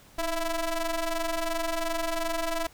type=ring-modulated tone; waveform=sawtooth; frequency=329.6 Hz; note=E4; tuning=in tune; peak=-20 dBFS; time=0.18-2.67 s; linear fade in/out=5 ms; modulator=341 Hz; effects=pink hiss -55 dBFS RMS until 2.73 s